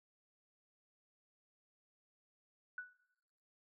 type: tone with exponential decay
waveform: sine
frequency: 1481 Hz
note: F#6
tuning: 1 cent sharp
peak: -38 dBFS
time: 2.78-2.95 s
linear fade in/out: 2 ms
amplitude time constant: 35 ms
effects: noise-tail reverb RT60 1.0 s tail -20 dB re dry